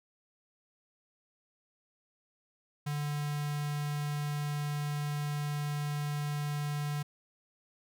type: tone with notch filter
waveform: square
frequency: 146.83 Hz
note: D3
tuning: in tune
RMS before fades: -34 dBFS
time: 2.86-7.03 s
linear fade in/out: 10 ms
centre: 400 Hz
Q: 1.5
effects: none